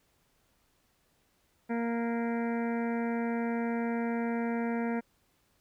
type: harmonic tone with a mistuned harmonic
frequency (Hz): 233.1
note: A#3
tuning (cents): 0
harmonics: 1 / 2 / 3 / 4 / 6 / 7 / 8 / 9 / 10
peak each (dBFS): -30 / -36 / -40 / -42 / -46 / -47 / -48 / -49 / -50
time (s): 1.69-5.01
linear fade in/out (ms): 20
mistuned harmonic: 9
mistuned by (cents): -20
effects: pink hiss -71 dBFS RMS until 5.6 s